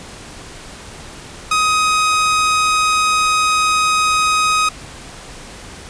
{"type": "tone", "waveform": "sawtooth", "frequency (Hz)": 1257, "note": "D#6", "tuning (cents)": 17, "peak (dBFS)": -9, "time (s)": [1.51, 4.69], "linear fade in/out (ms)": 5, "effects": ["pink hiss -35 dBFS RMS until 5.89 s", "resampled to 22050 Hz"]}